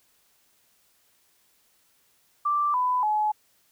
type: tone with pitch steps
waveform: sine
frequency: 1174.7 / 999.3 / 850.1 Hz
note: D6 / B5 / G#5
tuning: 0 / +20 / +40 cents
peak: -21 dBFS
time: 2.45-3.32 s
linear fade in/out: 10 ms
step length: 290 ms
effects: white hiss -65 dBFS RMS until 3.71 s